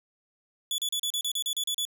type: tone bursts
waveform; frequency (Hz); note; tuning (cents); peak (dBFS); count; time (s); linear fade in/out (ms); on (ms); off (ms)
sawtooth; 3435; A7; -42; -24; 11; 0.71-1.852; 2; 72; 35
effects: none